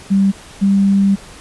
sine tone pair in turn, 195.7 / 197.18 Hz, G3 / G3, -3 / +10 cents, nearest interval unison, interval 13 cents, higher second, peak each -9 dBFS, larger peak neither, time 0.1-0.32 / 0.61-1.16 s, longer second, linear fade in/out 20 ms, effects pink hiss -38 dBFS RMS until 1.4 s + resampled to 24000 Hz

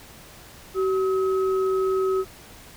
sine tone pair together, 380 / 1278.2 Hz, F#4 / D#6, +46 / +46 cents, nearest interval octave + major sixth, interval 2100 cents, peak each -20 / -30 dBFS, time 0.74-2.25 s, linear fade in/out 50 ms, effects pink hiss -46 dBFS RMS until 2.76 s

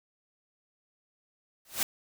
white noise with exponential growth, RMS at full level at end -24 dBFS, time 1.65-1.83 s, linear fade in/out 2 ms, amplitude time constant 38 ms, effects none

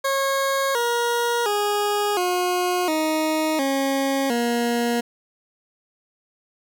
20% pulse tone with pitch steps, 545 / 474.5 / 413 / 359.6 / 313 / 272.5 / 237.2 Hz, C#5 / A#4 / G#4 / F#4 / D#4 / C#4 / A#3, -29 / +31 / -10 / -49 / +10 / -29 / +30 cents, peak -15 dBFS, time 0.04-5.01 s, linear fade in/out 10 ms, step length 710 ms, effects none

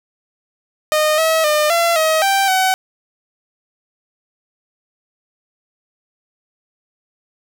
sawtooth tone with pitch steps, 614 / 643 / 604 / 679 / 634 / 783 / 754 Hz, D#5 / E5 / D5 / F5 / D#5 / G5 / F#5, -23 / -43 / +48 / -49 / +32 / -2 / +32 cents, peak -9 dBFS, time 0.92-2.74 s, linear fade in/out 0 ms, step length 260 ms, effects none

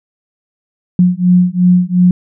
sine beating tone pair, 178.3 / 181.1 Hz, F3 / F#3, +36 / -37 cents, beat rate 2.8 Hz, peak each -10 dBFS, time 0.99-2.11 s, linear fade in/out 2 ms, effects none

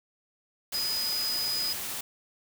sine tone in noise, 4978 Hz, D#8, in tune, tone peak -28 dBFS, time 0.74-1.73 s, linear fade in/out 5 ms, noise white, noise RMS -35 dBFS, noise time 0.72-2.01 s, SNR +4 dB, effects none

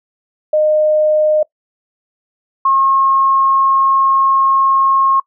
sine tone pair in turn, 613 / 1080.3 Hz, D#5 / C#6, -26 / -45 cents, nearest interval minor seventh, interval 981 cents, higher second, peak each -9 / -9 dBFS, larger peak neither, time 0.53-1.43 / 2.65-5.2 s, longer second, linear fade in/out 5 ms, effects noise-tail reverb RT60 0.1 s tail -22 dB re dry

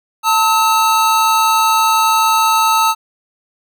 square tone pair together, 894.9 / 1287 Hz, A5 / E6, +29 / -42 cents, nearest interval tritone, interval 629 cents, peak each -14 dBFS, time 0.23-2.95 s, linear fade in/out 50 ms, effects none

